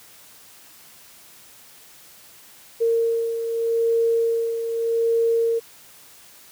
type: beating tone pair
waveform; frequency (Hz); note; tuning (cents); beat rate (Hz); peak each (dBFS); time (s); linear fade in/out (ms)
sine; 459.6 / 460.42; A#4 / A#4; -25 / -21; 0.82; -19 / -27; 2.8-5.6; 20
effects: white hiss -48 dBFS RMS until 6.51 s + high-pass 60 Hz 12 dB/octave